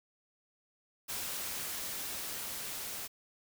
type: noise with level ramp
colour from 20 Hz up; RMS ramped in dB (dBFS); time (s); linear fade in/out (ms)
white; -38 to -41; 1.08-3.08; 20
effects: none